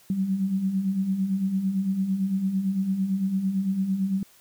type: beating tone pair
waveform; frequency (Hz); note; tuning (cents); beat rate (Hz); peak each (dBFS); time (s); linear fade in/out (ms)
sine; 185 / 193.9; F#3 / G3; 0 / -19; 8.9; -31 / -23; 0.1-4.23; 2
effects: white hiss -56 dBFS RMS until 4.4 s